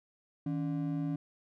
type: ring-modulated tone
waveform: triangle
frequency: 220 Hz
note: A3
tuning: in tune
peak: -26 dBFS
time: 0.46-1.16 s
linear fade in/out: 5 ms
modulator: 61.3 Hz
effects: none